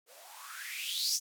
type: noise with band-pass filter sweep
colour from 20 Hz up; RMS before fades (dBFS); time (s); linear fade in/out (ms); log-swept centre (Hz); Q
violet; -37; 0.06-1.2; 50; 470 to 6200; 7
effects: none